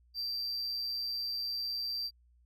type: tone with amplitude modulation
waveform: triangle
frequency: 4699 Hz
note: D8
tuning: in tune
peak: -30 dBFS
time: 0.14-2.11 s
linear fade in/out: 50 ms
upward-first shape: sine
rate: 120 Hz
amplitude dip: 50%
effects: added 60 Hz sine -62 dBFS peak until 2.45 s